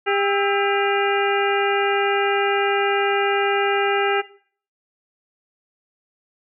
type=harmonic tone with a mistuned harmonic; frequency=400.3 Hz; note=G4; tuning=36 cents sharp; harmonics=1 / 2 / 3 / 4 / 5 / 6 / 7; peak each=-21 / -24 / -26 / -27 / -28 / -29 / -29 dBFS; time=0.06-4.22 s; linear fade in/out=20 ms; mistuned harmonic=3; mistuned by=+150 cents; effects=noise-tail reverb RT60 0.5 s tail -17 dB re dry